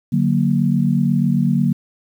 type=chord; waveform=sine; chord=D augmented; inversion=none; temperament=equal; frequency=146.83 / 185 / 233.1 Hz; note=D3 / F#3 / A#3; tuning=0 / 0 / 0 cents; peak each=-18 dBFS; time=0.12-1.73 s; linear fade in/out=10 ms; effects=8-bit